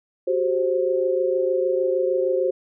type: tone cluster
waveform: sine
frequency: 370.6 / 397.1 / 527 Hz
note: F#4 / G4 / C5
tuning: +3 / +22 / +12 cents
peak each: -23 / -27 / -21 dBFS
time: 0.27-2.51 s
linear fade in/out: 10 ms
effects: none